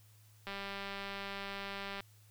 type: click train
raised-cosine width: 0.3 ms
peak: -26 dBFS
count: 305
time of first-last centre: 0.47-2.005 s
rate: 198 Hz
effects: added 106 Hz sine -60 dBFS peak until 2.3 s + white hiss -67 dBFS RMS until 2.3 s